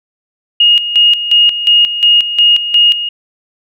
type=tone with tremolo; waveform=sine; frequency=2860 Hz; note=F7; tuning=41 cents sharp; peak=-4 dBFS; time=0.6-3.09 s; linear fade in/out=5 ms; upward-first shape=square; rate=2.8 Hz; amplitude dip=70%; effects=none